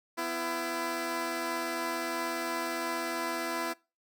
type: tone pair together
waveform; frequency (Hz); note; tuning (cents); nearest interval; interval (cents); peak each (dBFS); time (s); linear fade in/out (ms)
10% pulse; 250.6 / 335.1; B3 / E4; +25 / +29; perfect fourth; 504; -30 / -24; 0.17-3.74; 20
effects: noise-tail reverb RT60 0.3 s tail -24 dB re dry